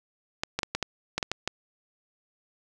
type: clicks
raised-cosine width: 0.2 ms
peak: -10 dBFS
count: 9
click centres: 0.435 / 0.59 / 0.632 / 0.75 / 0.827 / 1.18 / 1.228 / 1.316 / 1.476 s
effects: none